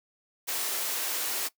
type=high-pass noise; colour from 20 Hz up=white; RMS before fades=-31 dBFS; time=0.47-1.49 s; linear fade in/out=20 ms; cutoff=300 Hz; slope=24 dB/octave; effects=noise-tail reverb RT60 0.1 s tail -19 dB re dry